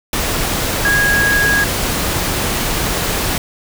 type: tone in noise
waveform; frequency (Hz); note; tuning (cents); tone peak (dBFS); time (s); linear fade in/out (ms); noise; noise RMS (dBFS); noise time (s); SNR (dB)
sine; 1647; G#6; -15; -12; 0.85-1.64; 2; pink; -18; 0.13-3.38; +3
effects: none